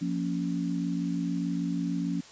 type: chord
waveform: sine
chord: Bb minor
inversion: second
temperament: just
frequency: 174.81 / 233.1 / 279.7 Hz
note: F3 / Bb3 / Db4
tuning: +2 / 0 / +16 cents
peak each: -30 / -35 / -31 dBFS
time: 0.01-2.21 s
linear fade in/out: 10 ms
effects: white hiss -50 dBFS RMS until 2.31 s + resampled to 16000 Hz